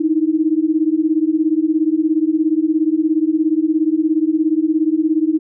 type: beating tone pair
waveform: sine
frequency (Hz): 306.5 / 323.5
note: D#4 / E4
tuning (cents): -26 / -32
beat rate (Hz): 17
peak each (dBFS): -16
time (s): 0-5.39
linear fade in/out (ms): 10
effects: none